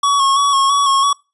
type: tone with vibrato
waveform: square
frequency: 1110 Hz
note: C#6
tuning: 2 cents sharp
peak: -12 dBFS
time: 0.03-1.13 s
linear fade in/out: 5 ms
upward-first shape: square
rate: 3 Hz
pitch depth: 30 cents each way
effects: noise-tail reverb RT60 0.3 s tail -24 dB re dry + resampled to 24000 Hz